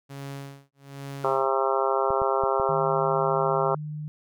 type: tone with tremolo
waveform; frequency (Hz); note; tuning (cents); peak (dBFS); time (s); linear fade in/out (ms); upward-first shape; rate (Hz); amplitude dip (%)
sawtooth; 138.8; C#3; +3; -30; 0.09-1.61; 20; sine; 1.2; 100
type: harmonic tone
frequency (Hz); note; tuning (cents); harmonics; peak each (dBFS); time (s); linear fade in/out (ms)
134.2; C3; +44; 3 / 4 / 5 / 6 / 7 / 8 / 9 / 10; -27 / -28 / -29 / -30 / -30 / -31 / -32 / -32; 1.24-3.75; 2
type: clicks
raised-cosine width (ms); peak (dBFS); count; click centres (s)
5; -25; 4; 2.105 / 2.218 / 2.437 / 2.599
type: tone with pitch glide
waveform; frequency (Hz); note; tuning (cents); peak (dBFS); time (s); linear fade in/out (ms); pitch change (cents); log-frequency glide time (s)
sine; 153.8 to 151.33; D#3 to D#3; -20 to -48; -31; 2.69-4.08; 0; -28; 3.44-3.73
effects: none